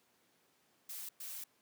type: noise bursts at uneven times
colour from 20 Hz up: blue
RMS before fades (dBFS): -45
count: 2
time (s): 0.89-1.09 / 1.2-1.44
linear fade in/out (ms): 5
effects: pink hiss -72 dBFS RMS until 1.61 s + high-pass 200 Hz 12 dB/octave